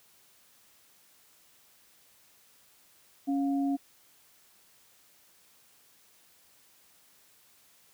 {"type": "tone pair together", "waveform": "sine", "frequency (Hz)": [277.2, 706.6], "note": ["C#4", "F5"], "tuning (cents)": [0, 20], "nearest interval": "octave + major third", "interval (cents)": 1620, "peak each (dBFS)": [-26, -37], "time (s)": [3.27, 3.77], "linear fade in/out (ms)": 20, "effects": ["white hiss -62 dBFS RMS until 7.93 s", "high-pass 60 Hz 12 dB/octave"]}